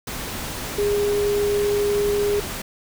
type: tone in noise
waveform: sine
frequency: 410 Hz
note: G#4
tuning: 22 cents flat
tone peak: -18 dBFS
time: 0.78-2.4 s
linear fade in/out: 5 ms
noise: pink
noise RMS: -30 dBFS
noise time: 0.07-2.62 s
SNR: +9 dB
effects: none